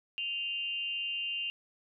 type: tone with amplitude modulation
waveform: sine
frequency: 2794 Hz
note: F7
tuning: in tune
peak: -29 dBFS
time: 0.18-1.5 s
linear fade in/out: 0 ms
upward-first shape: sine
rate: 278 Hz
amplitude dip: 70%
effects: none